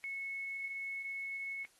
sine tone, 2196 Hz, C#7, 17 cents flat, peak -38 dBFS, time 0.04-1.65 s, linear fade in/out 0 ms, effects white hiss -68 dBFS RMS until 1.79 s + AAC 32 kbps

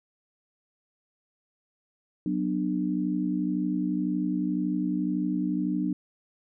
sine chord, B minor, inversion second, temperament equal with one note detuned, 185 / 246.9 / 298.8 Hz, F#3 / B3 / D4, 0 / 0 / +30 cents, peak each -29 / -31 / -28 dBFS, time 2.26-5.93 s, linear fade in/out 2 ms, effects none

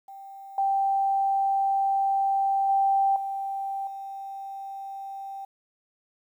sine tone with level steps, 784 Hz, G5, in tune, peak -40 / -21 / -19 / -28 / -34 dBFS, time 0.08-5.45 s, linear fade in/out 5 ms, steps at 0.58 / 2.69 / 3.16 / 3.87 s, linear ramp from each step 2 ms, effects 10-bit

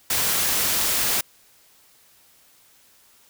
white noise, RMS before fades -22 dBFS, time 0.1-1.21 s, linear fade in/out 5 ms, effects white hiss -56 dBFS RMS until 3.29 s

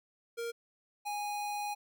square tone pair in turn, 466.7 / 826.2 Hz, A#4 / G#5, +2 / -9 cents, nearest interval minor seventh, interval 989 cents, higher second, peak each -36 / -35 dBFS, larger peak second, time 0.37-0.52 / 1.05-1.75 s, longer second, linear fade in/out 20 ms, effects none

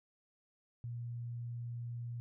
sine tone, 119 Hz, A#2, 36 cents sharp, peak -39 dBFS, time 0.84-2.2 s, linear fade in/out 0 ms, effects none

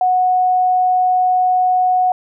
sine tone, 735 Hz, F#5, 12 cents flat, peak -11 dBFS, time 0.01-2.12 s, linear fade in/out 2 ms, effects none

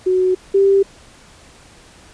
sine tone pair in turn, 370 / 392.8 Hz, F#4 / G4, 0 / +4 cents, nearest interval minor second, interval 104 cents, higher second, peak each -12 / -9 dBFS, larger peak second, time 0.06-0.35 / 0.54-0.83 s, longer neither, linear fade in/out 10 ms, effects pink hiss -45 dBFS RMS until 2.13 s + resampled to 22050 Hz

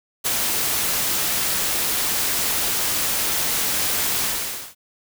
white noise with ADSR envelope, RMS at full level -19 dBFS, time 0.24-4.75 s, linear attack 26 ms, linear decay 4 ms, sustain -3 dB, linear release 530 ms, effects none

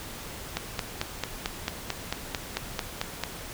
click train, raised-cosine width 0.2 ms, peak -10 dBFS, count 13, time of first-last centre 0.57-3.237 s, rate 4.5 Hz, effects pink hiss -40 dBFS RMS until 3.53 s

